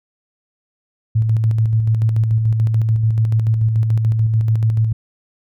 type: tone with tremolo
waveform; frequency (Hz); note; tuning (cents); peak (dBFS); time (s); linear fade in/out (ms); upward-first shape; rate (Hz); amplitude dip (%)
sine; 111.2; A2; +19; -11; 1.15-4.93; 10; square; 6.9; 35
effects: none